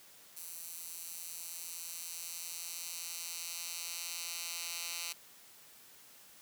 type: tone with high-pass filter sweep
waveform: 10% pulse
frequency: 170.4 Hz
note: F3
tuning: 42 cents flat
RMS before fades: -43 dBFS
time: 0.36-5.13 s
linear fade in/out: 10 ms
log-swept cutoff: 9800 to 3500 Hz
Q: 0.75
effects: white hiss -58 dBFS RMS until 6.41 s + high-pass 100 Hz 12 dB/octave